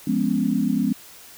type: chord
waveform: sine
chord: C# dominant seventh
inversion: first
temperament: equal with one note detuned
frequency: 174.61 / 207.7 / 248.8 / 277.2 Hz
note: E#3 / G#3 / B3 / C#4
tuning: 0 / 0 / +13 / 0 cents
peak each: -27 / -23 / -23 / -25 dBFS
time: 0.07-0.93 s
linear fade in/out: 5 ms
effects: white hiss -45 dBFS RMS until 1.37 s